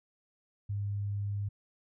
sine tone, 101.4 Hz, G#2, 41 cents flat, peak -31 dBFS, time 0.69-1.49 s, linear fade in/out 10 ms, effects none

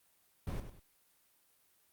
brown noise with echo, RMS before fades -38 dBFS, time 0.47-0.6 s, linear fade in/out 2 ms, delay 98 ms, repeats 2, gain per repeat -9 dB, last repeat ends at 0.796 s, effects white hiss -71 dBFS RMS until 1.92 s + Opus 32 kbps

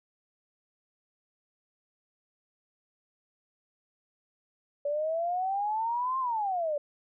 sine exponential two-way sweep, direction up then down, 570 to 1066 to 570 Hz, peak -27 dBFS, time 4.85-6.78 s, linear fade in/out 5 ms, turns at 6.19 s, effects none

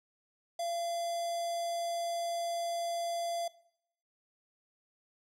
square tone with notch filter, 683 Hz, F5, 39 cents flat, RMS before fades -35 dBFS, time 0.59-3.48 s, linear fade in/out 5 ms, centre 1700 Hz, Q 0.61, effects noise-tail reverb RT60 0.7 s tail -19 dB re dry + low-pass 10000 Hz 12 dB/octave

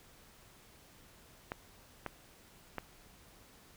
clicks, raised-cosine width 0.5 ms, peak -22 dBFS, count 3, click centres 1.519 / 2.063 / 2.783 s, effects pink hiss -60 dBFS RMS until 3.76 s

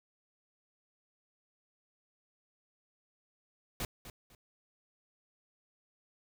pink noise with echo, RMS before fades -36 dBFS, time 3.8-3.85 s, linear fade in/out 2 ms, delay 250 ms, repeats 2, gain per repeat -12 dB, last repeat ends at 4.35 s, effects none

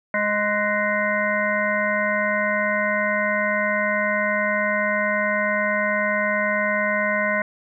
harmonic tone with a mistuned harmonic, 207.7 Hz, G#3, in tune, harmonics 1 / 3 / 5 / 7 / 9 / 10, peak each -29 / -24 / -28 / -26 / -26 / -27 dBFS, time 0.14-7.42 s, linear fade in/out 2 ms, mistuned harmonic 7, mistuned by +44 cents, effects none

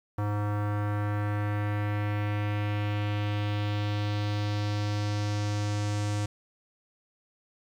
square tone with low-pass filter sweep, 103.83 Hz, G#2, in tune, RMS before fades -29 dBFS, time 0.18-6.26 s, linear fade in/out 5 ms, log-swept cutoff 1200 to 7600 Hz, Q 1.9, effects 9-bit

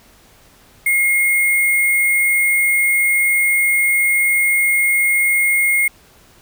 sine tone with sample-and-hold, 2147 Hz, C7, 44 cents sharp, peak -12 dBFS, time 0.86-5.88 s, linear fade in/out 5 ms, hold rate 11025 Hz, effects pink hiss -49 dBFS RMS until 6.41 s

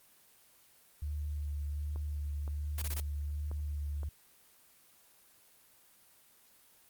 sine tone with vibrato, 73.6 Hz, D2, 4 cents sharp, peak -34 dBFS, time 1.02-4.09 s, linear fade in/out 5 ms, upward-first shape sine, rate 1.3 Hz, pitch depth 19 cents each way
click train, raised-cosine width 1 ms, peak -34 dBFS, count 5, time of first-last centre 1.96-4.033 s, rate 1.93 Hz
white noise bursts, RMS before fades -39 dBFS, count 4, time 2.78-3.001 s, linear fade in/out 2 ms, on 38 ms, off 23 ms
effects white hiss -63 dBFS RMS until 6.89 s + Opus 24 kbps

